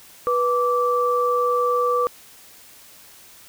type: tone pair together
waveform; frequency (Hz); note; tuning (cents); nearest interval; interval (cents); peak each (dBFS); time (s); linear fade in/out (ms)
sine; 490 / 1165.4; B4 / D6; -14 / -14; octave + minor third; 1500; -20; 0.27-2.07; 0
effects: white hiss -47 dBFS RMS until 3.48 s